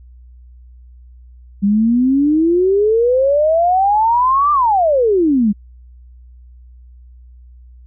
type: exponential two-way sweep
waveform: sine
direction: up then down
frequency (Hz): 196 to 1200 to 196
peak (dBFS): -10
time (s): 1.62-5.53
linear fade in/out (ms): 20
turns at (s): 4.52
effects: added 61 Hz sine -38 dBFS peak until 7.86 s